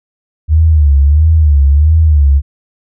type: tone with vibrato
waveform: sine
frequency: 74.8 Hz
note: D2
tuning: 32 cents sharp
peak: -4 dBFS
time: 0.48-2.42 s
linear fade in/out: 50 ms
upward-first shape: sine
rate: 1.5 Hz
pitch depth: 130 cents each way
effects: none